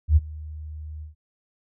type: tone with ADSR envelope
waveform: sine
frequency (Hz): 76.8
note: D#2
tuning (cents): -22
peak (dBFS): -10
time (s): 0.08-1.15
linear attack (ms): 83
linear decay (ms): 31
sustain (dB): -23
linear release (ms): 130
effects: none